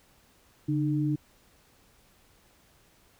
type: tone pair together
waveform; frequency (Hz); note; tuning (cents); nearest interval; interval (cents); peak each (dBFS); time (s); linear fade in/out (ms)
sine; 143.3 / 303.1; D3 / D#4; -42 / -45; octave + minor second; 1297; -27; 0.68-1.16; 10
effects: pink hiss -62 dBFS RMS until 3.19 s